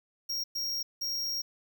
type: tone bursts at uneven times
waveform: square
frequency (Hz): 5588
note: F8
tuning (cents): 0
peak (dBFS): -31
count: 3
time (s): 0.29-0.44 / 0.55-0.83 / 1.01-1.42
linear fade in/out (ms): 10
effects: 10-bit